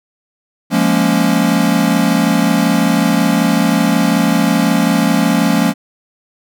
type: chord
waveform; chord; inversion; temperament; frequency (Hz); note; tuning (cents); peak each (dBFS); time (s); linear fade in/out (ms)
square; Bb minor seventh; second; equal; 174.61 / 207.7 / 233.1 / 277.2; F3 / Ab3 / Bb3 / Db4; 0 / 0 / 0 / 0; -17; 0.7-5.74; 50
effects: none